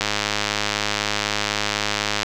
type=click train; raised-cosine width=0.2 ms; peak=-3 dBFS; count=232; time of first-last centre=0.01-2.231 s; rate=104 Hz; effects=none